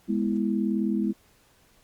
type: chord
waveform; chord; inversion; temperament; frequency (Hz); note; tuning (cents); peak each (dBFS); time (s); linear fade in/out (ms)
sine; E major; first; equal; 207.7 / 246.9 / 329.6; G#3 / B3 / E4; 0 / 0 / 0; -25 / -29 / -29; 0.08-1.13; 20
effects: pink hiss -61 dBFS RMS until 1.83 s + Opus 48 kbps